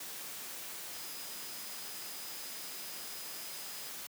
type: tone in noise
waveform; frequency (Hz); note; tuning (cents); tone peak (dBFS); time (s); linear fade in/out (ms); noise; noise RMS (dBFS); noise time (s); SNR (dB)
sine; 4994; D#8; +6; -51; 0.93-3.89; 5; white; -44; 0-4.07; -10
effects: high-pass 150 Hz 12 dB/octave